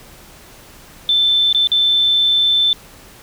sine tone with dropouts, 3536 Hz, A7, 8 cents sharp, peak -11 dBFS, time 1.09-2.73 s, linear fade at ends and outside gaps 1 ms, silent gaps 1.528-1.547 / 1.672-1.717 s, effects pink hiss -42 dBFS RMS until 3.22 s

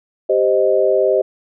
sine chord, C minor, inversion second, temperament equal, 392 / 523.3 / 622.3 Hz, G4 / C5 / Eb5, 0 / 0 / 0 cents, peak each -16 dBFS, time 0.29-1.22 s, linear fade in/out 10 ms, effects none

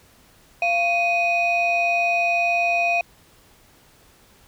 sine tone pair together, 692 / 2493 Hz, F5 / D#7, -16 / +3 cents, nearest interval octave + minor seventh, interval 2219 cents, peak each -19 dBFS, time 0.62-3.01 s, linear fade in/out 2 ms, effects tanh soft clip ceiling -13 dBFS + pink hiss -54 dBFS RMS until 4.47 s

